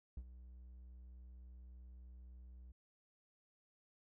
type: tone with ADSR envelope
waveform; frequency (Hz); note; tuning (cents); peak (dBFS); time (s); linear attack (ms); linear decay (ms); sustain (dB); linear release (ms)
triangle; 61.74; B1; 0; -39; 0.17-2.72; 4; 54; -12; 6
effects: none